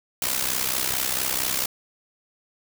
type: noise with amplitude modulation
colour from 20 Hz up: white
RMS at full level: -22 dBFS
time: 0.22-1.66 s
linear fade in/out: 2 ms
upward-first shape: sine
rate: 64.4 Hz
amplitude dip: 75%
effects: none